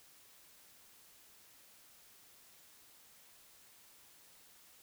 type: silence
effects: white hiss -62 dBFS RMS until 4.82 s